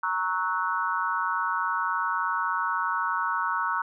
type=chord; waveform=sine; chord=F# dominant seventh; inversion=first; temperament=equal with one note detuned; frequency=932.3 / 1108.7 / 1300.4 / 1480 Hz; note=A#5 / C#6 / E6 / F#6; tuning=0 / 0 / -24 / 0 cents; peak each=-30 dBFS; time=0.03-3.82 s; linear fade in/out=5 ms; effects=none